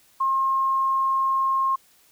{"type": "tone", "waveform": "sine", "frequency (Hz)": 1070, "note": "C6", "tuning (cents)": 38, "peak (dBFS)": -19, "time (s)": [0.2, 1.76], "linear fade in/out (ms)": 10, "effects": ["white hiss -58 dBFS RMS until 2.11 s"]}